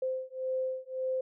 sine beating tone pair, 518 / 519.8 Hz, C5 / C5, -17 / -11 cents, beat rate 1.8 Hz, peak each -34 / -34 dBFS, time 0.02-1.21 s, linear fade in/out 5 ms, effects none

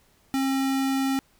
square tone, 268.9 Hz, C4, 47 cents sharp, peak -23 dBFS, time 0.34-1.19 s, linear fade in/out 0 ms, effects pink hiss -62 dBFS RMS until 1.39 s

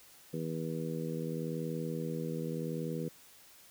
harmonic tone, 80.8 Hz, E2, 34 cents flat, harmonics 2 / 3 / 4 / 5 / 6, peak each -37 / -41 / -43 / -43 / -41 dBFS, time 0.33-3.09 s, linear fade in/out 10 ms, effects white hiss -58 dBFS RMS until 3.7 s

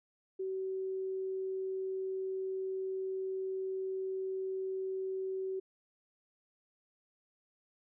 sine tone, 380 Hz, F#4, 46 cents sharp, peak -34 dBFS, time 0.39-5.6 s, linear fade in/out 10 ms, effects none

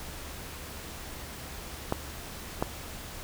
clicks, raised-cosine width 1 ms, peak -12 dBFS, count 2, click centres 1.924 / 2.625 s, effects added 72 Hz sine -47 dBFS peak until 3.23 s + pink hiss -42 dBFS RMS until 3.23 s

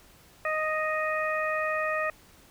harmonic tone, 622.3 Hz, D#5, in tune, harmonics 1 / 2 / 3 / 4, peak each -30 / -31 / -31 / -36 dBFS, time 0.45-2.1 s, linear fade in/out 2 ms, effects pink hiss -56 dBFS RMS until 2.5 s

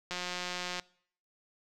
click train, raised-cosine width 0.2 ms, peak -19 dBFS, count 124, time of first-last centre 0.11-0.797 s, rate 179 Hz, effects noise-tail reverb RT60 0.6 s tail -23 dB re dry

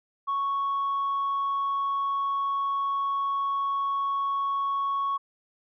sine tone, 1108.7 Hz, C#6, in tune, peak -23 dBFS, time 0.27-5.18 s, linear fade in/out 20 ms, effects tanh soft clip ceiling -22 dBFS

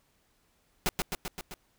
pink noise with echo, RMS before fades -27 dBFS, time 0.86-0.89 s, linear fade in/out 0 ms, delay 130 ms, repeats 5, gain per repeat -3 dB, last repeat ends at 1.54 s, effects pink hiss -70 dBFS RMS until 1.78 s

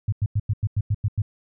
sine tone bursts, 103.83 Hz, G#2, in tune, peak -18 dBFS, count 9, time 0.08-1.22 s, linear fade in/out 5 ms, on 44 ms, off 93 ms, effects none

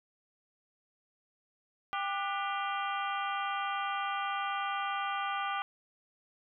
harmonic tone with a mistuned harmonic, 396.9 Hz, G4, 22 cents sharp, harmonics 2 / 3 / 4 / 5 / 6 / 7 / 8, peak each -36 / -35 / -40 / -44 / -45 / -45 / -45 dBFS, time 1.93-5.62 s, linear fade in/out 0 ms, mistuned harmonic 4, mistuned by -130 cents, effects none

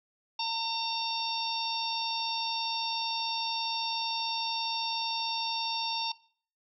harmonic tone, 911 Hz, A#5, 40 cents flat, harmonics 1 / 3 / 4 / 5 / 6, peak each -33 / -38 / -36 / -38 / -37 dBFS, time 0.39-6.12 s, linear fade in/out 5 ms, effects noise-tail reverb RT60 0.5 s tail -20 dB re dry

